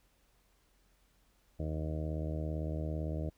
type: harmonic tone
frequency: 77.78 Hz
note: D#2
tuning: in tune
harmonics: 1 / 2 / 3 / 4 / 5 / 6 / 7 / 8 / 9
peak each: -36 / -39 / -49 / -43 / -51 / -48 / -48 / -46 / -57 dBFS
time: 1.59-3.3 s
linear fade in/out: 10 ms
effects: added 45 Hz sine -70 dBFS peak until 3.37 s + pink hiss -72 dBFS RMS until 3.37 s